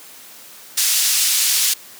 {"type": "band-pass noise", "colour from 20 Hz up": "pink", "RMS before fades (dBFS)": -17, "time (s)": [0.77, 1.74], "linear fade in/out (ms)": 10, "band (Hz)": [4200, 15000], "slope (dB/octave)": 12, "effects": ["white hiss -41 dBFS RMS until 1.99 s", "high-pass 150 Hz 12 dB/octave"]}